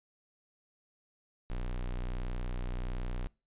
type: tone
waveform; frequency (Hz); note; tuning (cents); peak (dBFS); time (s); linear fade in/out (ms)
square; 30.68; B0; -11; -34; 1.5-3.27; 0
effects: noise-tail reverb RT60 0.3 s tail -24 dB re dry + resampled to 8000 Hz